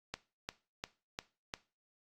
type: click train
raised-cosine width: 0.2 ms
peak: -20 dBFS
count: 5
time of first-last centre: 0.14-1.539 s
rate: 2.86 Hz
effects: noise-tail reverb RT60 0.3 s tail -17 dB re dry + Opus 48 kbps